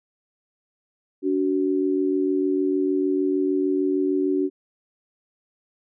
sine tone pair together, 287.5 / 374.1 Hz, D4 / F#4, -37 / +19 cents, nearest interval perfect fourth, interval 456 cents, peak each -22 dBFS, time 1.22-4.5 s, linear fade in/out 50 ms, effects none

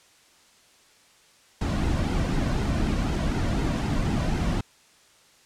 brown noise with flanger, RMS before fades -25 dBFS, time 1.61-4.61 s, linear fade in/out 5 ms, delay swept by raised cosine 1.7 to 2.42 ms, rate 4 Hz, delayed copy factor -0.55, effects white hiss -57 dBFS RMS until 5.45 s + low-pass 8000 Hz 12 dB/octave

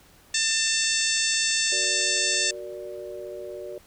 harmonic tone, 894 Hz, A5, 27 cents sharp, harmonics 2 / 3 / 4 / 5 / 6 / 7 / 8 / 9, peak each -30 / -30 / -30 / -30 / -30 / -30 / -30 / -30 dBFS, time 0.34-2.51 s, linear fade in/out 5 ms
sine chord, Gb augmented, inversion none, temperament equal, 370 / 466.2 / 587.3 Hz, Gb4 / Bb4 / D5, 0 / 0 / 0 cents, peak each -37 / -40 / -37 dBFS, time 1.72-3.78 s, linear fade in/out 2 ms
effects pink hiss -55 dBFS RMS until 3.86 s

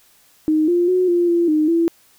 sine tone with pitch steps, 310.5 / 349.4 / 366.3 / 348.2 / 342.4 / 307.3 / 334.5 Hz, D#4 / F4 / F#4 / F4 / F4 / D#4 / E4, -3 / +1 / -17 / -5 / -34 / -21 / +25 cents, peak -13 dBFS, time 0.48-1.88 s, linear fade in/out 0 ms, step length 200 ms, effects white hiss -54 dBFS RMS until 2.18 s

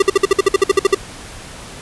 square tone bursts, 392 Hz, G4, in tune, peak -8 dBFS, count 13, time 0-0.947 s, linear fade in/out 5 ms, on 23 ms, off 54 ms, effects pink hiss -34 dBFS RMS until 1.81 s + resampled to 24000 Hz

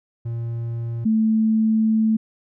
triangle / sine tone pair in turn, 116.54 / 220 Hz, A#2 / A3, 0 / 0 cents, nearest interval major seventh, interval 1100 cents, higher second, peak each -22 / -15 dBFS, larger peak second, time 0.25-1.05 / 1.05-2.17 s, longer second, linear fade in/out 10 ms, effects none

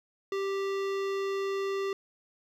sine tone with hard clipping, 392 Hz, G4, in tune, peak -31 dBFS, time 0.32-1.93 s, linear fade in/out 2 ms, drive 18 dB, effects none

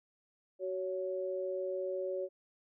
sine tone pair together, 374.9 / 559 Hz, F#4 / C#5, +23 / +14 cents, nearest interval perfect fifth, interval 691 cents, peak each -37 / -36 dBFS, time 0.59-2.29 s, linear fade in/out 50 ms, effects none

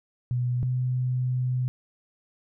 sine tone pair in turn, 123.47 / 126.5 Hz, B2 / B2, 0 / +42 cents, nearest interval unison, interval 42 cents, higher second, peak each -23 dBFS, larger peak neither, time 0.31-0.63 / 0.63-1.68 s, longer second, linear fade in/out 0 ms, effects none

